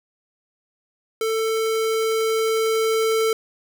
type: tone with level ramp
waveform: square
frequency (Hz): 444.5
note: A4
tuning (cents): +18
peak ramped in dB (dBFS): -21 to -18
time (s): 1.21-3.33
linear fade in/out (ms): 2
effects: none